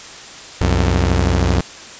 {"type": "tone pair together", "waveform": "sawtooth", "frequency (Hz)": [64.2, 89.9], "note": ["C2", "F#2"], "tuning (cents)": [-32, -49], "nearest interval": "tritone", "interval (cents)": 583, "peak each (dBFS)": -12, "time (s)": [0.61, 1.61], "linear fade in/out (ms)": 0, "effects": ["white hiss -35 dBFS RMS until 1.99 s", "resampled to 16000 Hz"]}